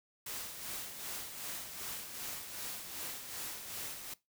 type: noise with tremolo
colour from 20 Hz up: white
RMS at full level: -41 dBFS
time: 0.26-4.14 s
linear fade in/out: 5 ms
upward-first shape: sine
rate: 2.6 Hz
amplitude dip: 50%
effects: noise-tail reverb RT60 0.2 s tail -20 dB re dry